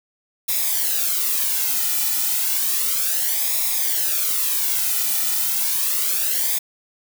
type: noise with flanger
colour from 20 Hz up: blue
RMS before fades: -21 dBFS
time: 0.48-6.59 s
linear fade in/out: 10 ms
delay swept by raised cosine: 0.66 to 1.86 ms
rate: 0.32 Hz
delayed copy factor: -0.7
effects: none